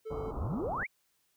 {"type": "tone", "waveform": "triangle", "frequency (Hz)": 440, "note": "A4", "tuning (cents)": 0, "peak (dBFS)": -35, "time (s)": [0.05, 0.32], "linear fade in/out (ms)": 20}
{"type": "low-pass noise", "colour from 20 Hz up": "pink", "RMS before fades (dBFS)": -40, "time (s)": [0.1, 0.84], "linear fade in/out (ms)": 10, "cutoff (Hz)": 1300, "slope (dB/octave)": 96}
{"type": "exponential sweep", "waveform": "sine", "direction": "up", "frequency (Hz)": [49.67, 2444], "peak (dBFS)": -32, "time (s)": [0.36, 0.87], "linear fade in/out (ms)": 20}
{"effects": ["white hiss -74 dBFS RMS until 1.36 s"]}